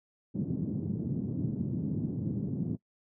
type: band-pass noise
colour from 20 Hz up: white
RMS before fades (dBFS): -33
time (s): 0.34-2.77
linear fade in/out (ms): 20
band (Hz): 110 to 250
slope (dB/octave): 24
effects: noise-tail reverb RT60 0.1 s tail -24 dB re dry